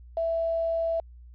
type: tone with quantisation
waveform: sine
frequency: 661 Hz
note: E5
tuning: 5 cents sharp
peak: -24 dBFS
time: 0.17-1 s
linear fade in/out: 2 ms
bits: 8
effects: added 60 Hz sine -45 dBFS peak until 1.34 s + resampled to 11025 Hz